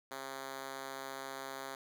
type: tone with high-pass filter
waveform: 5% pulse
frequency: 134.9 Hz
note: C#3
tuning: 47 cents flat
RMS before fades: -44 dBFS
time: 0.11-1.75 s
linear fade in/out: 2 ms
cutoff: 320 Hz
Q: 0.7
effects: none